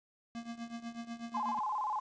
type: tone with tremolo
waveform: square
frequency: 233.1 Hz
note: A#3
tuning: in tune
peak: -38 dBFS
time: 0.35-1.59 s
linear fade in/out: 0 ms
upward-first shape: triangle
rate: 8.1 Hz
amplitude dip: 90%
type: tone with vibrato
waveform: sine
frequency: 938 Hz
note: A#5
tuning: 11 cents sharp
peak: -32 dBFS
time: 1.34-2 s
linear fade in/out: 10 ms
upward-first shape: square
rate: 17 Hz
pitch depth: 170 cents each way
effects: resampled to 16000 Hz + 10-bit